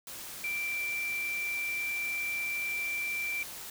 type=tone in noise; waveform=sine; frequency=2349 Hz; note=D7; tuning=in tune; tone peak=-31 dBFS; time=0.44-3.43 s; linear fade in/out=2 ms; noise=white; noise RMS=-43 dBFS; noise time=0.07-3.7 s; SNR=+9 dB; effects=none